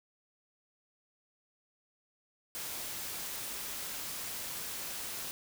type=noise; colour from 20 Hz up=white; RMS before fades=-40 dBFS; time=2.55-5.31 s; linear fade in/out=0 ms; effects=none